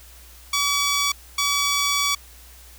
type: tone bursts at uneven times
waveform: 10% pulse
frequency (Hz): 1141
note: C#6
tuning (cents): +50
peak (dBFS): -11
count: 2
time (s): 0.53-1.12 / 1.38-2.15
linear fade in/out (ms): 5
effects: added 60 Hz sine -46 dBFS peak until 2.78 s + white hiss -48 dBFS RMS until 2.78 s